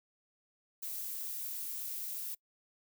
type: noise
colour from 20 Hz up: violet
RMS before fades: -40 dBFS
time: 0.82-2.35 s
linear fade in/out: 10 ms
effects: noise-tail reverb RT60 0.1 s tail -24 dB re dry